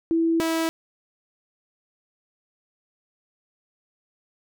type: tone pair in turn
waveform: sine / sawtooth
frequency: 329.6 / 326 Hz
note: E4 / E4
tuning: 0 / -19 cents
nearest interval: unison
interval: 19 cents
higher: first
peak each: -18 dBFS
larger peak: neither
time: 0.11-0.4 / 0.4-0.69 s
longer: neither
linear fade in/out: 0 ms
effects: none

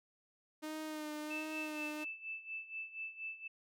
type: tone with vibrato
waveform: sawtooth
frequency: 306.7 Hz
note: D#4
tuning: 25 cents flat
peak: -37 dBFS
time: 0.62-2.05 s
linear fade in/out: 20 ms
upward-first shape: sine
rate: 1.4 Hz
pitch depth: 29 cents each way
type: tone with tremolo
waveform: sine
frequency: 2637 Hz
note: E7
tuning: in tune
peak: -39 dBFS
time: 1.3-3.48 s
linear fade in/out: 10 ms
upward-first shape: sine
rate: 4.2 Hz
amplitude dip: 80%
effects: none

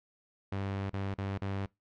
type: tone with dropouts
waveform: sawtooth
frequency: 98 Hz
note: G2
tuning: in tune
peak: -29 dBFS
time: 0.52-1.66 s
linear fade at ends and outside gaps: 5 ms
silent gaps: 0.897-0.933 / 1.141-1.183 / 1.38-1.417 s
effects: noise-tail reverb RT60 0.2 s tail -23 dB re dry + low-pass 3000 Hz 12 dB/octave

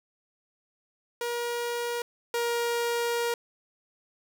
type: tone pair in turn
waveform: sawtooth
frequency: 476.3 / 472.2 Hz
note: A#4 / A#4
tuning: +37 / +22 cents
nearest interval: unison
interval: 15 cents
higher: first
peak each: -25 / -22 dBFS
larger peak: second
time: 1.21-2.02 / 2.34-3.34 s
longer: second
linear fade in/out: 2 ms
effects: none

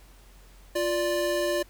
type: tone pair together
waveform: square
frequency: 349 / 587 Hz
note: F4 / D5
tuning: -1 / -1 cents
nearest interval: major sixth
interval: 900 cents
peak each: -29 / -27 dBFS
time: 0.75-1.63 s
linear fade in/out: 10 ms
effects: added 45 Hz sine -50 dBFS peak until 1.69 s + pink hiss -57 dBFS RMS until 1.69 s

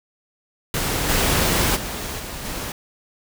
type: noise with level steps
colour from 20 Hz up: pink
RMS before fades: -23 / -19 / -29 / -32 / -29 dBFS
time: 0.74-2.72 s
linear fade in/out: 2 ms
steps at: 1.08 / 1.75 / 2.18 / 2.44 s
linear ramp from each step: 20 ms
effects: none

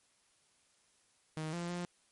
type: tone with pitch steps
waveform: sawtooth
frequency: 156.7 / 172.6 / 175.8 Hz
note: D#3 / F3 / F3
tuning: +13 / -20 / +12 cents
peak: -33 dBFS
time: 1.37-1.85 s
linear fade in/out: 0 ms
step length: 160 ms
effects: white hiss -71 dBFS RMS until 2.11 s + MP3 48 kbps

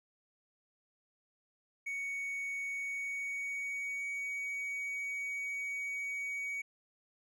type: tone with pitch glide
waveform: triangle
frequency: 2230 to 2253 Hz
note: C#7 to C#7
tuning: +10 to +28 cents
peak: -34 dBFS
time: 1.86-6.62 s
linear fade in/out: 10 ms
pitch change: +18 cents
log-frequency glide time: 2.65-4.3 s
effects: none

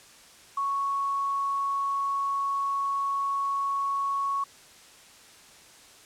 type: tone with quantisation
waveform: sine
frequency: 1108.7 Hz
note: C#6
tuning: in tune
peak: -25 dBFS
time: 0.57-4.44 s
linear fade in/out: 5 ms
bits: 9
effects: white hiss -52 dBFS RMS until 6.05 s + low-pass 9000 Hz 12 dB/octave

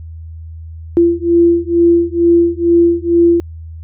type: beating tone pair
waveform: sine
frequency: 340.1 / 342.3 Hz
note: F4 / F4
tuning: -46 / -35 cents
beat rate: 2.2 Hz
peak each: -11 dBFS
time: 0.97-3.4 s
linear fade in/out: 0 ms
effects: added 81 Hz sine -27 dBFS peak until 3.83 s

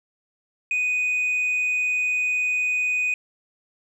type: tone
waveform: sine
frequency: 2489 Hz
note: D#7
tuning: in tune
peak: -18 dBFS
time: 0.71-3.14 s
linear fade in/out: 2 ms
effects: tanh soft clip ceiling -19 dBFS + 10-bit

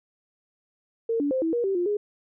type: tone with pitch steps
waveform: sine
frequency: 457 / 287.1 / 521 / 325.9 / 476.4 / 388.9 / 352.1 / 414.1 Hz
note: A#4 / D4 / C5 / E4 / A#4 / G4 / F4 / G#4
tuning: -34 / -39 / -7 / -20 / +38 / -14 / +14 / -5 cents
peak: -22 dBFS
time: 1.09-1.97 s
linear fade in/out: 5 ms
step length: 110 ms
effects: none

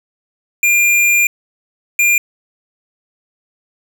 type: tone bursts at uneven times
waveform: square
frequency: 2400 Hz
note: D7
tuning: 37 cents sharp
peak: -10 dBFS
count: 2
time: 0.63-1.27 / 1.99-2.18 s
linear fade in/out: 2 ms
effects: none

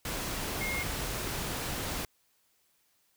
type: tone in noise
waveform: sine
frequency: 2141 Hz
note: C7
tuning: 39 cents sharp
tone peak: -33 dBFS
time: 0.61-0.83 s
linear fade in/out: 2 ms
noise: pink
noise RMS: -35 dBFS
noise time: 0.05-2.05 s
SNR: -1 dB
effects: white hiss -71 dBFS RMS until 3.16 s

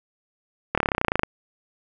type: slowing click train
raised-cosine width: 0.5 ms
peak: -5 dBFS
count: 16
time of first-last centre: 0.75-1.234 s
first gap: 26 ms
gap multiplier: 1.03
effects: none

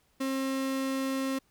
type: tone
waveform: 35% pulse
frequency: 267.3 Hz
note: C4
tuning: 37 cents sharp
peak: -27 dBFS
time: 0.2-1.39 s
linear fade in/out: 10 ms
effects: pink hiss -69 dBFS RMS until 1.5 s

